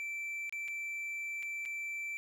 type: tone with dropouts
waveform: triangle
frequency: 2334 Hz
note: D7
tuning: 11 cents flat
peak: -35 dBFS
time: 0-2.17 s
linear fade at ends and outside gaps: 0 ms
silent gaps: 0.495-0.525 / 0.679-0.683 / 1.426-1.43 / 1.653-1.658 s
effects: none